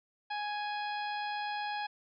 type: harmonic tone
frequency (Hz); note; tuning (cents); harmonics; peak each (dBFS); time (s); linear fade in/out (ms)
832; G#5; +3; 1 / 2 / 3 / 4 / 5 / 6; -35 / -41 / -45 / -47 / -49 / -51; 0.3-1.87; 10
effects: none